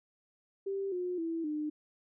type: tone with pitch steps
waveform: sine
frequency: 392 / 359.5 / 329.6 / 302.3 Hz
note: G4 / F#4 / E4 / D#4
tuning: 0 / -50 / 0 / -50 cents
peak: -32 dBFS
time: 0.66-1.7 s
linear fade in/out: 10 ms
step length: 260 ms
effects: none